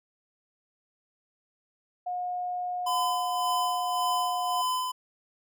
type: tone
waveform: sine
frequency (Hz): 720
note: F#5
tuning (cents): -47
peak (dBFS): -29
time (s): 2.06-4.62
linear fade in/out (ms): 10
type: tone with tremolo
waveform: square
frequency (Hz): 1013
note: B5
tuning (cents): +44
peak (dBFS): -26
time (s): 2.86-4.92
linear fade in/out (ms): 10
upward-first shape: sine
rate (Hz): 1.8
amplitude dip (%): 45
effects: none